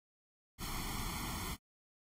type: noise with comb filter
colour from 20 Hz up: pink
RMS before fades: -41 dBFS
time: 0.58-1.57 s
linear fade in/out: 50 ms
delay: 0.92 ms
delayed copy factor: +1
effects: AAC 48 kbps